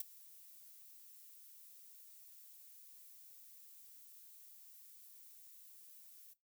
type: noise with ADSR envelope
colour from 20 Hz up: violet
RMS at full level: -38 dBFS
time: 0-6.34 s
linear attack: 4 ms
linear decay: 16 ms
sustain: -21 dB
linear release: 15 ms
effects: noise-tail reverb RT60 0.2 s tail -17 dB re dry